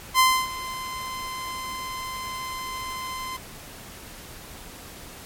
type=tone with ADSR envelope; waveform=sawtooth; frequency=1035 Hz; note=C6; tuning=19 cents flat; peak=-10 dBFS; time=0.14-3.37 s; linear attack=52 ms; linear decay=280 ms; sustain=-17 dB; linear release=7 ms; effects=pink hiss -42 dBFS RMS until 5.25 s + MP3 64 kbps